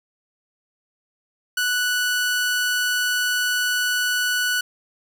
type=tone; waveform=sawtooth; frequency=1480 Hz; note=F#6; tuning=in tune; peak=-16 dBFS; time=1.57-4.61 s; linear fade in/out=5 ms; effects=none